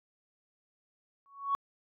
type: tone with exponential growth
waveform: sine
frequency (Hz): 1114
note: C#6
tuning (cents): +8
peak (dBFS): -23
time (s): 1.26-1.55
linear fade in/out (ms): 0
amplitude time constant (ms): 63
effects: tanh soft clip ceiling -21 dBFS

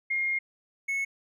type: tone pair in turn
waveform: sine / triangle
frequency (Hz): 2132 / 2197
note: C7 / C#7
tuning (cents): +32 / -16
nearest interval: minor second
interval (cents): 52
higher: second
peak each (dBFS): -25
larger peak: neither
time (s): 0.1-0.39 / 0.88-1.05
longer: first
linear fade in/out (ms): 10
effects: none

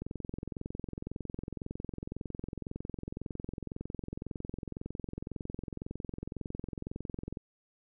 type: click train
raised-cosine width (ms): 3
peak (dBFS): -25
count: 162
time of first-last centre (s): 0.02-7.372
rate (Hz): 21.9
effects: none

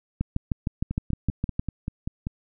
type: two click trains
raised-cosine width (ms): 5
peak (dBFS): -12 / -16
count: 10 / 8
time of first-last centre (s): 0.21-1.595 / 0.91-2.269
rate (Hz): 6.5 / 5.15
effects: none

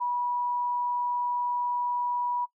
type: tone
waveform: sine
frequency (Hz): 974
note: B5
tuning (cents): -24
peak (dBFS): -26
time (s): 0-2.46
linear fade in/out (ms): 20
effects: noise-tail reverb RT60 0.1 s tail -21 dB re dry

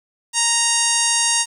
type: harmonic tone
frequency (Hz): 933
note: A#5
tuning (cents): +1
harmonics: 1 / 2 / 3 / 4 / 5 / 6 / 7 / 8 / 9 / 10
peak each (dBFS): -26 / -27 / -25 / -27 / -26 / -25 / -22 / -27 / -25 / -22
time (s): 0.33-1.46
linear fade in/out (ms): 50
effects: 8-bit

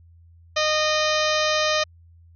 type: harmonic tone with a mistuned harmonic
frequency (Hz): 615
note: D#5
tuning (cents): -20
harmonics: 1 / 2 / 3 / 4 / 5 / 6 / 7 / 8 / 9 / 10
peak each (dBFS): -23 / -26 / -28 / -29 / -30 / -31 / -31 / -32 / -33 / -33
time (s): 0.56-1.84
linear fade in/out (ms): 10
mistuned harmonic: 7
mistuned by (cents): -82
effects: added 84 Hz sine -48 dBFS peak until 2.35 s

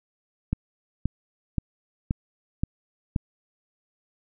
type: click train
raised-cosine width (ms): 5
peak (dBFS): -11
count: 6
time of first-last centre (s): 0.53-3.162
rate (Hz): 1.9
effects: none

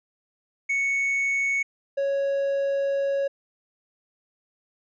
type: tone pair in turn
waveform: triangle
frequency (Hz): 2217 / 554.2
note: C#7 / C#5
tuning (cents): 0 / -1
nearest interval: 2 octaves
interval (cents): 2401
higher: first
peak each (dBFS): -20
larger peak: neither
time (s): 0.69-1.63 / 1.97-3.28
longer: second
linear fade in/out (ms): 10
effects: resampled to 16000 Hz

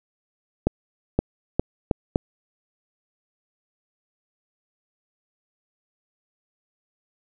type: accelerating click train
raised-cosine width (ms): 2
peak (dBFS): -5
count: 5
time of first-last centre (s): 0.67-2.159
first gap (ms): 520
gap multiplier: 0.78
effects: none

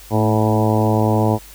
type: harmonic tone with a mistuned harmonic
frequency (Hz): 108.2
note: A2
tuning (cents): -29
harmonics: 1 / 2 / 3 / 4 / 5 / 6 / 7 / 8 / 9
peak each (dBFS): -17 / -20 / -22 / -23 / -24 / -25 / -25 / -26 / -27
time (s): 0.1-1.39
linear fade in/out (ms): 50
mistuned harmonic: 2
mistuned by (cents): +26
effects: added 50 Hz sine -42 dBFS peak until 1.54 s + white hiss -42 dBFS RMS until 1.54 s

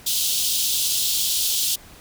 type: high-pass noise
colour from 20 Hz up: pink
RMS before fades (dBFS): -22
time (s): 0.06-1.76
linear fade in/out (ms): 10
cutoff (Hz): 3100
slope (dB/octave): 48
effects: pink hiss -46 dBFS RMS until 2 s

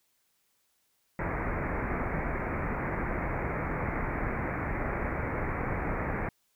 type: low-pass noise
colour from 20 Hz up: pink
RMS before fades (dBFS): -32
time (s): 1.19-6.29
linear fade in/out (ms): 2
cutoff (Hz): 2300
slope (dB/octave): 96
effects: white hiss -73 dBFS RMS until 6.55 s

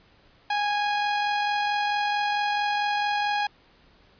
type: tone with amplitude modulation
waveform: sawtooth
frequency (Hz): 826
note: G#5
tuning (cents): -10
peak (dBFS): -18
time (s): 0.5-3.47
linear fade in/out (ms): 5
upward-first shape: sine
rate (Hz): 44.5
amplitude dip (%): 25
effects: pink hiss -58 dBFS RMS until 4.19 s + resampled to 11025 Hz

